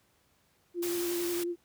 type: tone with vibrato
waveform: sine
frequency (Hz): 347.2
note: F4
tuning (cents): -10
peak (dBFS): -30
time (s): 0.74-1.56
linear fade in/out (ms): 50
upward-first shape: sine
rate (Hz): 11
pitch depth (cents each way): 23
type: noise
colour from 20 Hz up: white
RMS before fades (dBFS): -38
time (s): 0.82-1.44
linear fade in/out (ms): 10
effects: pink hiss -69 dBFS RMS until 1.64 s + high-pass 60 Hz 12 dB/octave